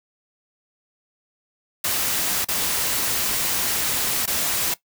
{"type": "noise with dropouts", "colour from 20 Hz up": "white", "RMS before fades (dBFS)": -23, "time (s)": [1.84, 4.74], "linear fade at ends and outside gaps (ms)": 5, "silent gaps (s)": [[2.447, 2.485], [4.259, 4.275]], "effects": ["noise-tail reverb RT60 0.1 s tail -17 dB re dry"]}